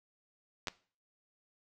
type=clicks; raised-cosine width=0.2 ms; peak=-18 dBFS; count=2; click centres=0.672 / 0.683 s; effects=noise-tail reverb RT60 0.4 s tail -19 dB re dry